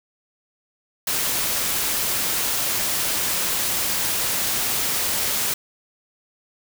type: noise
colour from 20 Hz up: white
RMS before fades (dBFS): -23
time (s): 1.07-5.54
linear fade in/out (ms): 5
effects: none